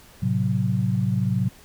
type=chord; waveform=sine; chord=F# diminished; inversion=first; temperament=equal; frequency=110 / 130.81 / 185 Hz; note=A2 / C3 / F#3; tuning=0 / 0 / 0 cents; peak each=-24 dBFS; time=0.22-1.49 s; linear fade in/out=10 ms; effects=pink hiss -50 dBFS RMS until 1.64 s